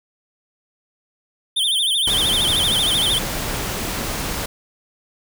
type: tone with vibrato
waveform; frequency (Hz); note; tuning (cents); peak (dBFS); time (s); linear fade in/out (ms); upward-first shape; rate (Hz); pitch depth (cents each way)
square; 3348; G#7; +13; -17; 1.56-3.19; 10; sine; 13; 160
type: noise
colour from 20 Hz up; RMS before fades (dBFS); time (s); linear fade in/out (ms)
pink; -25; 2.07-4.46; 5
effects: none